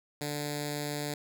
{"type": "tone with notch filter", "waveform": "5% pulse", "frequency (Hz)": 146.83, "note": "D3", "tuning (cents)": 0, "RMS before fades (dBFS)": -35, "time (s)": [0.21, 1.14], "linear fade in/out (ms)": 2, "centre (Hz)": 1200, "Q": 0.61, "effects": []}